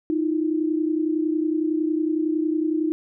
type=tone pair together; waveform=sine; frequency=311.1 / 342 Hz; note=D#4 / F4; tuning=0 / -36 cents; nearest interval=major second; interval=164 cents; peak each=-21 / -26 dBFS; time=0.1-2.92 s; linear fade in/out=0 ms; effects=none

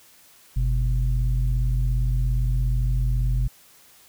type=tone pair together; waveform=sine; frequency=47.25 / 124.7 Hz; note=F#1 / B2; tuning=+37 / +17 cents; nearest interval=octave + perfect fourth; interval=1680 cents; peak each=-19 / -23 dBFS; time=0.56-3.48 s; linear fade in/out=10 ms; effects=tanh soft clip ceiling -14 dBFS + white hiss -53 dBFS RMS until 4.08 s

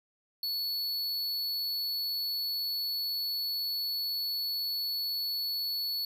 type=tone; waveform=square; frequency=4418 Hz; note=C#8; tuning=7 cents flat; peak=-31 dBFS; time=0.43-6.05 s; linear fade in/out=2 ms; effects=none

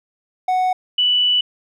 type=tone pair in turn; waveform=triangle / sine; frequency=740 / 2966 Hz; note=F#5 / F#7; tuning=0 / +4 cents; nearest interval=2 octaves; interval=2404 cents; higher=second; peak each=-13 dBFS; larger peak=neither; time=0.48-0.73 / 0.98-1.41 s; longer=second; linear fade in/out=5 ms; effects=none

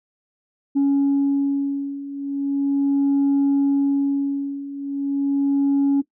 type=beating tone pair; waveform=sine; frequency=278.8 / 279.18 Hz; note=C#4 / C#4; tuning=+10 / +12 cents; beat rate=0.38 Hz; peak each=-20 / -17 dBFS; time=0.75-6.02 s; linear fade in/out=20 ms; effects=noise-tail reverb RT60 0.1 s tail -17 dB re dry + tanh soft clip ceiling -13 dBFS

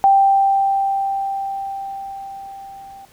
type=tone with level ramp; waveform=sine; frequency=785 Hz; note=G5; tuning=2 cents sharp; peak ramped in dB=-8 to -36 dBFS; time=0.04-3.05 s; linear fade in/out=0 ms; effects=pink hiss -51 dBFS RMS until 3.12 s

